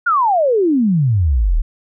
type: exponential sweep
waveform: sine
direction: down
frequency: 1469 to 34 Hz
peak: -11 dBFS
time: 0.06-1.62 s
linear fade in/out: 10 ms
effects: none